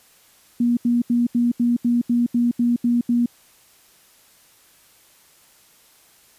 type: tone bursts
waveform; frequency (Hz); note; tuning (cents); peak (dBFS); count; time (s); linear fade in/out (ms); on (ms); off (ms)
sine; 239.3; A#3; +46; -15; 11; 0.6-3.26; 5; 170; 79
effects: white hiss -54 dBFS RMS until 6.38 s + resampled to 32000 Hz